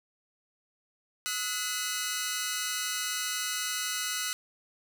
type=tone cluster; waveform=10% pulse; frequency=1277 / 1468 / 2022 Hz; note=D#6 / F#6 / B6; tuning=+45 / -14 / +40 cents; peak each=-29 / -25 / -26 dBFS; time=1.26-4.33 s; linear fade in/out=0 ms; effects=none